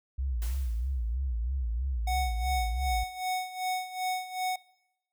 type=tone with vibrato; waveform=sine; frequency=61.6 Hz; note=B1; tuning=4 cents flat; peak=-28 dBFS; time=0.18-3.04 s; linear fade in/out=10 ms; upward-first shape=sine; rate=3.1 Hz; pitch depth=170 cents each way
type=noise with exponential decay; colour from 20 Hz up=white; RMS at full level=-43 dBFS; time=0.42-1.16 s; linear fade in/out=0 ms; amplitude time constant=160 ms
type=tone with tremolo; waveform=square; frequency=740 Hz; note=F#5; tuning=in tune; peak=-28 dBFS; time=2.07-4.56 s; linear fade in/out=5 ms; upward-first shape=sine; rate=2.6 Hz; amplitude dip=80%
effects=noise-tail reverb RT60 0.9 s tail -22 dB re dry